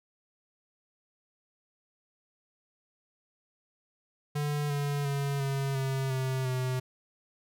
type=tone with pitch steps; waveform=square; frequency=146.83 / 143.56 / 140.36 / 137.23 / 134.18 / 131.19 / 128.27 Hz; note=D3 / D3 / C#3 / C#3 / C3 / C3 / C3; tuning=0 / -39 / +22 / -17 / +44 / +5 / -34 cents; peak=-29 dBFS; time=4.35-6.8 s; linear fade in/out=10 ms; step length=350 ms; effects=none